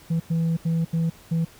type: tone bursts at uneven times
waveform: sine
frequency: 164.81 Hz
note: E3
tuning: in tune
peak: -17 dBFS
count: 5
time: 0.1-0.2 / 0.3-0.57 / 0.65-0.85 / 0.93-1.1 / 1.31-1.45 s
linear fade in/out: 10 ms
effects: tanh soft clip ceiling -19 dBFS + pink hiss -50 dBFS RMS until 1.59 s

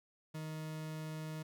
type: tone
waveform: 40% pulse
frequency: 156.4 Hz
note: D#3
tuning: 9 cents sharp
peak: -40 dBFS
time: 0.34-1.43 s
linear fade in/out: 10 ms
effects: 13-bit

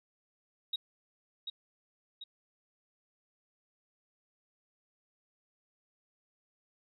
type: tone with echo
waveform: sine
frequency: 3799 Hz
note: A#7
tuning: 32 cents sharp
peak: -30 dBFS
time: 0.73-0.76 s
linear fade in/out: 5 ms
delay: 740 ms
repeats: 2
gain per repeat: -6 dB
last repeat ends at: 2.24 s
effects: tanh soft clip ceiling -26 dBFS

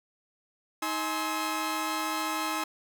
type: tone cluster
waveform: sawtooth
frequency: 314.9 / 840 / 1051 / 1293 Hz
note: D#4 / G#5 / C6 / E6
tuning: +21 / +19 / +7 / -34 cents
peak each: -31 dBFS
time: 0.82-2.64 s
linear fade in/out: 5 ms
effects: none

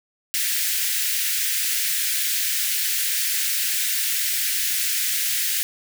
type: high-pass noise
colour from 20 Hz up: white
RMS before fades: -23 dBFS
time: 0.34-5.63 s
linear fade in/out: 0 ms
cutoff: 1600 Hz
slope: 48 dB/octave
effects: none

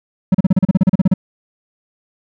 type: tone bursts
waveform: triangle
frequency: 187.6 Hz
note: F#3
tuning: 24 cents sharp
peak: -5 dBFS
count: 14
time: 0.32-1.139 s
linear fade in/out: 5 ms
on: 26 ms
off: 35 ms
effects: none

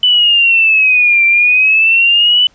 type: exponential two-way sweep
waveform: sine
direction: down then up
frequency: 3000 to 2349 to 3000 Hz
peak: -6 dBFS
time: 0.03-2.47 s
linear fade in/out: 2 ms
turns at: 1.25 s
effects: pink hiss -51 dBFS RMS until 2.54 s + resampled to 16000 Hz

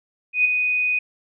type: tone with ADSR envelope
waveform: sine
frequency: 2489 Hz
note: D#7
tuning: in tune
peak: -12 dBFS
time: 0.33-0.99 s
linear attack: 120 ms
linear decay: 8 ms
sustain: -6 dB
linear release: 6 ms
effects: none

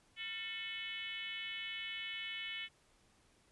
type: tone with frequency modulation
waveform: sine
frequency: 2600 Hz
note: E7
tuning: 24 cents flat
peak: -40 dBFS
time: 0.16-2.69 s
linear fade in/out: 50 ms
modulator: 405 Hz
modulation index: 1.9
effects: pink hiss -70 dBFS RMS until 3.51 s + resampled to 24000 Hz

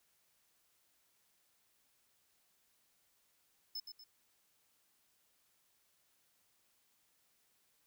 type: tone with echo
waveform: square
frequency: 5230 Hz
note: E8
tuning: 15 cents flat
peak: -40 dBFS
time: 3.75-3.8 s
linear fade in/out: 5 ms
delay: 120 ms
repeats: 2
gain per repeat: -7 dB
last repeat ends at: 4.04 s
effects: white hiss -75 dBFS RMS until 7.86 s

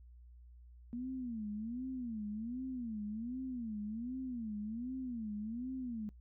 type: tone with vibrato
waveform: sine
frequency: 233.1 Hz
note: A#3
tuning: in tune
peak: -38 dBFS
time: 0.93-6.09 s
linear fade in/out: 0 ms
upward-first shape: sine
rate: 1.3 Hz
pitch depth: 200 cents each way
effects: noise-tail reverb RT60 0.1 s tail -22 dB re dry + added 60 Hz sine -54 dBFS peak until 6.2 s

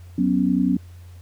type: chord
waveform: sine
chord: F# suspended fourth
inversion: none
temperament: equal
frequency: 185 / 246.9 / 277.2 Hz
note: F#3 / B3 / C#4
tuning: 0 / 0 / 0 cents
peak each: -21 dBFS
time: 0.18-0.77 s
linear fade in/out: 5 ms
effects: added 88 Hz sine -39 dBFS peak until 1.21 s + pink hiss -56 dBFS RMS until 1.21 s

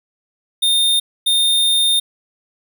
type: tone bursts at uneven times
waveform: square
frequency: 3639 Hz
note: A#7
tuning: 42 cents flat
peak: -13 dBFS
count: 2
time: 0.62-1 / 1.26-2 s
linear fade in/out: 10 ms
effects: none

